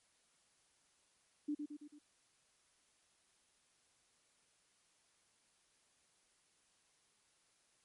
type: tone with echo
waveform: sine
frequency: 295.6 Hz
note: D4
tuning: 11 cents sharp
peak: -35 dBFS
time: 1.48-1.55 s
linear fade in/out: 10 ms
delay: 110 ms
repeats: 4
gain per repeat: -5 dB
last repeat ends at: 1.99 s
effects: white hiss -74 dBFS RMS until 7.84 s + MP3 48 kbps